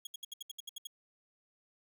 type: tone bursts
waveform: sawtooth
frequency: 3311 Hz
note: G#7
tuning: 6 cents flat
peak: -37 dBFS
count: 10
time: 0.05-0.871 s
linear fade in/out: 5 ms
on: 20 ms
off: 69 ms
effects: 12-bit